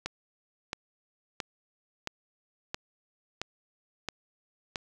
click train, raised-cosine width 0.2 ms, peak -15 dBFS, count 8, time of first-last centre 0.06-4.758 s, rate 1.49 Hz, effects none

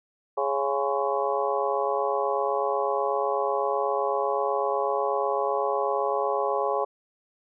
harmonic tone with a mistuned harmonic, 138.59 Hz, C#3, in tune, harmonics 3 / 4 / 5 / 6 / 7 / 8, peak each -29 / -28 / -32 / -30 / -32 / -32 dBFS, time 0.37-6.85 s, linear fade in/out 10 ms, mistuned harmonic 7, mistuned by +88 cents, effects none

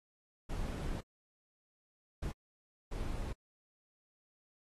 brown noise bursts at uneven times, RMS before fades -38 dBFS, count 3, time 0.49-1.01 / 2.22-2.32 / 2.91-3.33 s, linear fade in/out 10 ms, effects AAC 32 kbps

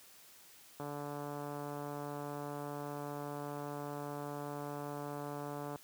click train, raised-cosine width 1 ms, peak -29 dBFS, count 720, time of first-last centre 0.8-5.759 s, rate 145 Hz, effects white hiss -59 dBFS RMS until 5.83 s + high-pass 80 Hz 12 dB/octave

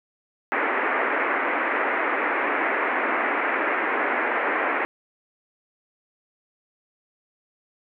white band-pass noise, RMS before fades -24 dBFS, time 0.52-4.85 s, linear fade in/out 0 ms, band 260 to 2200 Hz, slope 48 dB/octave, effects none

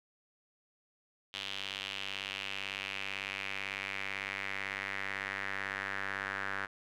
square tone with band-pass filter sweep, 48.99 Hz, G1, in tune, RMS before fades -39 dBFS, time 1.33-6.67 s, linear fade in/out 20 ms, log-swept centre 3200 to 1600 Hz, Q 3.5, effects none

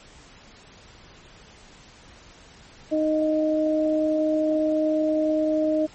sine tone pair together, 310.1 / 620.2 Hz, D#4 / D#5, -6 / -6 cents, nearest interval octave, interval 1200 cents, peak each -22 dBFS, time 2.91-5.87 s, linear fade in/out 20 ms, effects pink hiss -49 dBFS RMS until 5.94 s + MP3 32 kbps

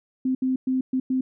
sine tone bursts at uneven times, 259.3 Hz, C4, 15 cents flat, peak -20 dBFS, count 5, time 0.25-0.35 / 0.42-0.56 / 0.67-0.81 / 0.93-1 / 1.1-1.21 s, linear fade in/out 5 ms, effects none

